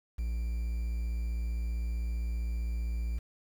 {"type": "tone with quantisation", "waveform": "triangle", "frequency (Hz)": 57.7, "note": "A#1", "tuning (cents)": -17, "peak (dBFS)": -28, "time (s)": [0.18, 3.19], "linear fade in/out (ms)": 10, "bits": 9, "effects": []}